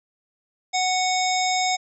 harmonic tone, 740 Hz, F#5, in tune, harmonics 1 / 3 / 5 / 7 / 9 / 10, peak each -22 / -27 / -29 / -30 / -32 / -32 dBFS, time 0.73-1.77 s, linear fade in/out 20 ms, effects none

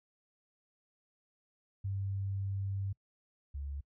sine tone pair in turn, 98 / 70.39 Hz, G2 / C#2, 0 / +27 cents, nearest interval tritone, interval 573 cents, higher first, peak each -33 / -37 dBFS, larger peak first, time 1.84-2.93 / 3.54-3.81 s, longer first, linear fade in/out 10 ms, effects noise-tail reverb RT60 0.1 s tail -25 dB re dry

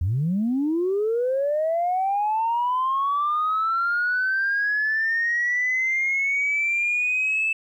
sine linear sweep, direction up, 77.78 to 2637 Hz, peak -19 dBFS, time 0.01-7.53 s, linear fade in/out 5 ms, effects tanh soft clip ceiling -16 dBFS + 10-bit

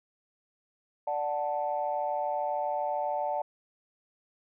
sine chord, D major, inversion none, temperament equal, 587.3 / 740 / 880 Hz, D5 / F#5 / A5, 0 / 0 / 0 cents, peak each -32 dBFS, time 1.07-3.42 s, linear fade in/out 5 ms, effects tanh soft clip ceiling -18 dBFS

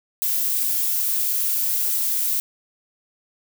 violet noise, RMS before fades -22 dBFS, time 0.22-2.4 s, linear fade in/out 0 ms, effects none

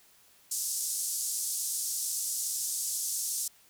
white band-pass noise, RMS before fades -33 dBFS, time 0.51-3.48 s, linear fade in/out 5 ms, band 5600 to 11000 Hz, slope 24 dB/octave, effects white hiss -61 dBFS RMS until 3.69 s

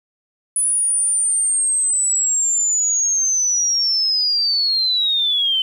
sine linear sweep, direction down, 9956 to 3042 Hz, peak -15 dBFS, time 0.56-5.62 s, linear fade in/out 2 ms, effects 8-bit

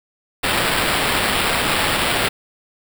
blue noise with sample-and-hold, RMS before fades -19 dBFS, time 0.43-2.29 s, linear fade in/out 10 ms, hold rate 6300 Hz, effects none

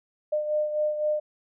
sine beating tone pair, 604 / 607.9 Hz, D5 / D#5, +48 / -40 cents, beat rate 3.9 Hz, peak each -24 / -32 dBFS, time 0.32-1.2 s, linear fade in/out 10 ms, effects none

